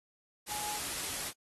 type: tone in noise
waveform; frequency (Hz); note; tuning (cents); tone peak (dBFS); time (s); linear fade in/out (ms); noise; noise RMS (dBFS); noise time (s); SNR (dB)
sine; 839; G#5; +17; -41; 0.47-0.8; 50; white; -37; 0.46-1.33; -7
effects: AAC 32 kbps